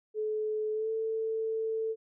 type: tone with pitch glide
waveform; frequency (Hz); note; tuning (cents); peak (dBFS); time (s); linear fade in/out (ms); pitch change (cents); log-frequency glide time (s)
sine; 430 to 444.1; A4 to A4; -40 to +16; -29; 0.14-1.96; 50; +56; 0.73-0.9
effects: none